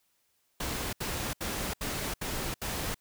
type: noise bursts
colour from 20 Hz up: pink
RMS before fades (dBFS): -34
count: 6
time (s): 0.6-2.945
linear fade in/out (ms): 5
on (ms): 330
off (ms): 73
effects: white hiss -73 dBFS RMS until 3 s